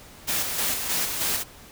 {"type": "noise with tremolo", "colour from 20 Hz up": "white", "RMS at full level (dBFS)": -25, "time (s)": [0.27, 1.44], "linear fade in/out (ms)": 20, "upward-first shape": "square", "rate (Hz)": 3.2, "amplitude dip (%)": 40, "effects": ["pink hiss -47 dBFS RMS until 1.71 s"]}